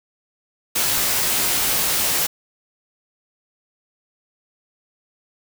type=noise with comb filter; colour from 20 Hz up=white; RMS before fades=-20 dBFS; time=0.75-2.27 s; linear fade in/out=10 ms; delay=16 ms; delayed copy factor=-0.5; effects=none